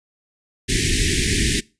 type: band-stop noise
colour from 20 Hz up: pink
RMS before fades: -19 dBFS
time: 0.68-1.61 s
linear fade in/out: 20 ms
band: 420 to 1700 Hz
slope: 96 dB/octave
effects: noise-tail reverb RT60 0.3 s tail -23 dB re dry + resampled to 22050 Hz